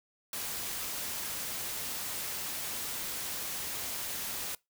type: noise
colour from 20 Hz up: white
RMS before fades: -37 dBFS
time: 0.33-4.55 s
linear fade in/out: 2 ms
effects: noise-tail reverb RT60 0.2 s tail -23 dB re dry